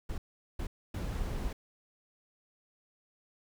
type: noise bursts at uneven times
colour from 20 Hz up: brown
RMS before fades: -35 dBFS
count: 3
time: 0.09-0.18 / 0.59-0.67 / 0.94-1.53 s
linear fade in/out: 5 ms
effects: none